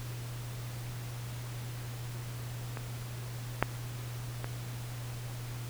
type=clicks; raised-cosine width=0.5 ms; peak=-23 / -9 / -22 dBFS; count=3; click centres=2.772 / 3.626 / 4.444 s; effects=added 120 Hz sine -38 dBFS peak until 5.69 s + pink hiss -47 dBFS RMS until 5.69 s